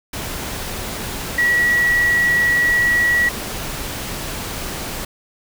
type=tone in noise; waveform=sine; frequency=1929 Hz; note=B6; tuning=41 cents flat; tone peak=-13 dBFS; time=1.38-3.29 s; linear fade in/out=5 ms; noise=pink; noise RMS=-27 dBFS; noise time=0.13-5.05 s; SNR=+11 dB; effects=none